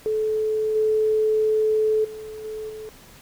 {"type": "tone with level steps", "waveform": "sine", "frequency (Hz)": 433.3, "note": "A4", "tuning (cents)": -27, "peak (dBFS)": [-20, -17, -33, -29, -33], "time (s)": [0.06, 2.89], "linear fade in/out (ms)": 0, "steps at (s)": [0.75, 2.04, 2.44, 2.69], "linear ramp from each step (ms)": 10, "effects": ["pink hiss -48 dBFS RMS until 3.21 s"]}